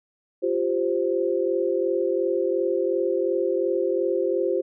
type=chord; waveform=sine; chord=F suspended second; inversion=none; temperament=equal; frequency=349.2 / 392 / 523.3 Hz; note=F4 / G4 / C5; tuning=0 / 0 / 0 cents; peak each=-25 dBFS; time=0.42-4.62 s; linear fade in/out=20 ms; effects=none

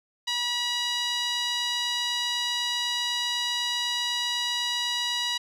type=tone with band-pass filter; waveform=sawtooth; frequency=968 Hz; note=B5; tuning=35 cents flat; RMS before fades=-28 dBFS; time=0.27-5.38 s; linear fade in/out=10 ms; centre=3800 Hz; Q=2.3; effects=none

